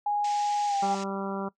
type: tone with pitch glide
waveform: sine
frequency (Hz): 826 to 796.9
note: G#5 to G5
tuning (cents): -10 to +28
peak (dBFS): -24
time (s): 0.06-0.95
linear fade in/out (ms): 5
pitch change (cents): -62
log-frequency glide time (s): 0.67-0.76
type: band-pass noise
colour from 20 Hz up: white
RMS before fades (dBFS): -43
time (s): 0.24-1.04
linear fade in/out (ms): 5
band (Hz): 1700 to 7300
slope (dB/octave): 48
type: harmonic tone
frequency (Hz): 195.8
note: G3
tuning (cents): -2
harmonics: 1 / 2 / 3 / 4 / 5 / 6 / 7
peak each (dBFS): -33 / -36 / -38 / -39 / -40 / -41 / -41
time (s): 0.82-1.49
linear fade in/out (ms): 10
effects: noise-tail reverb RT60 0.1 s tail -20 dB re dry